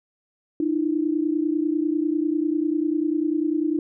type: tone pair together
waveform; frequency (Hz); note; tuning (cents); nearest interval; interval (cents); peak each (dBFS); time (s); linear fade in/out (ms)
sine; 302.8 / 332.9; D#4 / E4; -47 / +17; major second; 164; -22 / -24; 0.6-3.79; 2
effects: none